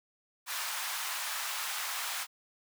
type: high-pass noise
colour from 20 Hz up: pink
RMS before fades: -36 dBFS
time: 0.46-2.27 s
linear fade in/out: 50 ms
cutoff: 900 Hz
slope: 24 dB/octave
effects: none